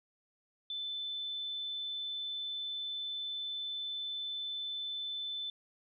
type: tone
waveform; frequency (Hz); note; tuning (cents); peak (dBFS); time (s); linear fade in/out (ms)
sine; 3520; A7; 0; -36; 0.7-5.5; 2
effects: none